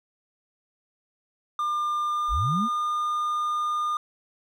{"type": "tone with pitch glide", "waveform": "triangle", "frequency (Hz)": [1200, 1213.2], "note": ["D6", "D#6"], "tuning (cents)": [37, -44], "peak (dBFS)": -22, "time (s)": [1.59, 3.97], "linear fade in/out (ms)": 2, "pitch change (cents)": 19, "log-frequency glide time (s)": [2.06, 2.51]}
{"type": "linear sweep", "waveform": "sine", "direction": "up", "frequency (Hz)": [31.63, 244.1], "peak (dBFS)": -24, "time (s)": [2.28, 2.69], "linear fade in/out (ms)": 50}
{"effects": []}